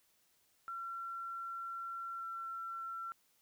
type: tone with pitch glide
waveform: sine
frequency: 1360 to 1351.4 Hz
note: F6 to E6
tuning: -46 to +43 cents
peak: -40 dBFS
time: 0.68-3.12 s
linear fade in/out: 0 ms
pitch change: -11 cents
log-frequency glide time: 2.15-2.25 s
effects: white hiss -73 dBFS RMS until 3.41 s